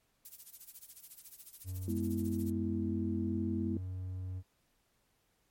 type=noise with tremolo; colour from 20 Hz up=violet; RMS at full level=-46 dBFS; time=0.25-2.5 s; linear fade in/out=2 ms; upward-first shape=sine; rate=14 Hz; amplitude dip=85%
type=tone; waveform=triangle; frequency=92.5 Hz; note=F#2; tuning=in tune; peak=-35 dBFS; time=1.64-4.43 s; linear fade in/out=50 ms
type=chord; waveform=sine; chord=E major; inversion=first; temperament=equal; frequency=207.7 / 246.9 / 329.6 Hz; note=G#3 / B3 / E4; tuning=0 / 0 / 0 cents; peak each=-36 / -38 / -37 dBFS; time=1.88-3.77 s; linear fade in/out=2 ms
effects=pink hiss -75 dBFS RMS until 5.5 s + MP3 64 kbps